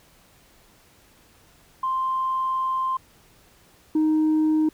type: tone pair in turn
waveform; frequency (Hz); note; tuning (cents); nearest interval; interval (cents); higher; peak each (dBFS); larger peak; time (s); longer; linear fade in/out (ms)
sine; 1046.5 / 311.1; C6 / D#4; 0 / 0; octave + major sixth; 2100; first; -21 / -15; second; 1.83-2.97 / 3.95-4.69; first; 5
effects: tanh soft clip ceiling -16 dBFS + pink hiss -56 dBFS RMS until 4.73 s